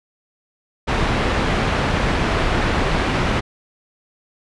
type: low-pass noise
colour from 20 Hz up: pink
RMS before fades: -19 dBFS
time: 0.87-3.41 s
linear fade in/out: 20 ms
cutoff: 2700 Hz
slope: 12 dB/octave
effects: resampled to 24000 Hz